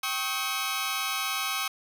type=tone cluster; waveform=15% pulse; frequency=781 / 1098 / 1276 / 3044 Hz; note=G5 / C#6 / D#6 / F#7; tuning=-7 / -17 / +43 / +48 cents; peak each=-30 / -26 / -25 / -30 dBFS; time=0.03-1.68 s; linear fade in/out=5 ms; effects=none